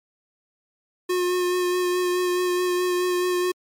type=tone with vibrato; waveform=square; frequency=359.7 Hz; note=F#4; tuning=49 cents flat; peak=-21 dBFS; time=1.09-3.52 s; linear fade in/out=10 ms; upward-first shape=sine; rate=4.7 Hz; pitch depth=17 cents each way; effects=MP3 96 kbps